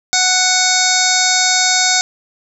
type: harmonic tone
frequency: 740 Hz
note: F#5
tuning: in tune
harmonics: 1 / 2 / 3 / 5 / 6 / 7 / 8 / 9 / 10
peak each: -20 / -20 / -20 / -20 / -20 / -20 / -20 / -20 / -20 dBFS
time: 0.13-2.01 s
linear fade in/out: 0 ms
effects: none